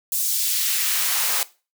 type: noise with high-pass filter sweep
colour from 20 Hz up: white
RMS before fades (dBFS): -22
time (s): 0.12-1.43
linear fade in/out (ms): 2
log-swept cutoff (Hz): 7300 to 530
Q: 0.81
effects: noise-tail reverb RT60 0.3 s tail -18 dB re dry